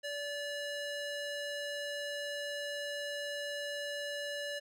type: tone with band-pass filter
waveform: square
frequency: 578 Hz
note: D5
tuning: 28 cents flat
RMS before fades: -39 dBFS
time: 0.03-4.6 s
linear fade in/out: 20 ms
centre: 2800 Hz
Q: 0.55
effects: none